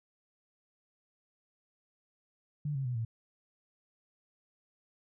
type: tone with pitch steps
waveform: sine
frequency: 147.5 / 135.26 / 124.03 / 113.74 Hz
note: D3 / C#3 / B2 / A#2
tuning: +8 / -42 / +8 / -42 cents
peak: -31 dBFS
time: 2.65-3.05 s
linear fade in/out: 5 ms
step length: 100 ms
effects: none